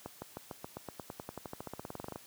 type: accelerating click train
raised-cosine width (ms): 1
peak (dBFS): -26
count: 26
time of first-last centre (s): 0.06-2.159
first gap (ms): 160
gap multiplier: 0.94
effects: white hiss -56 dBFS RMS until 2.26 s + high-pass 80 Hz 12 dB/octave